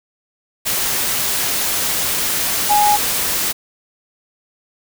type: tone in noise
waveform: sine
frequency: 830.6 Hz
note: G#5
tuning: in tune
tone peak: -11 dBFS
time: 2.69-2.97 s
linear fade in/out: 20 ms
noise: white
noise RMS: -19 dBFS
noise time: 0.65-3.53 s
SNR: +5 dB
effects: none